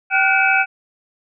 sine tone cluster, 773 / 1438 / 1510 / 2304 / 2585 Hz, G5 / F#6 / F#6 / D7 / E7, -24 / -50 / +35 / -34 / -34 cents, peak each -19 dBFS, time 0.1-0.66 s, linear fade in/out 50 ms, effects none

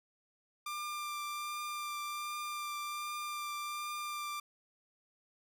sawtooth tone with vibrato, 1190 Hz, D6, 22 cents sharp, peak -34 dBFS, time 0.66-4.4 s, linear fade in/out 5 ms, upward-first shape triangle, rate 1.3 Hz, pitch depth 14 cents each way, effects none

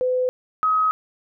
sine tone pair in turn, 506 / 1268.8 Hz, B4 / D#6, +42 / +33 cents, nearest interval octave + major third, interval 1591 cents, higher second, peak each -18 / -16 dBFS, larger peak second, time 0.01-0.29 / 0.63-0.91 s, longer neither, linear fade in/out 0 ms, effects none

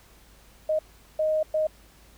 sine tone bursts at uneven times, 622.3 Hz, D#5, in tune, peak -21 dBFS, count 3, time 0.69-0.79 / 1.19-1.43 / 1.54-1.67 s, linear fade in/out 5 ms, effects added 52 Hz sine -55 dBFS peak until 2.17 s + pink hiss -56 dBFS RMS until 2.17 s

